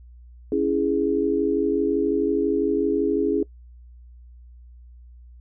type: chord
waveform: sine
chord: C# minor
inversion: none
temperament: equal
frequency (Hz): 277.2 / 329.6 / 415.3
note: C#4 / E4 / G#4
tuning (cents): 0 / 0 / 0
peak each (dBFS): -24 / -24 / -22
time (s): 0.52-3.43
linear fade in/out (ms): 2
effects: noise-tail reverb RT60 0.1 s tail -22 dB re dry + added 60 Hz sine -43 dBFS peak until 5.4 s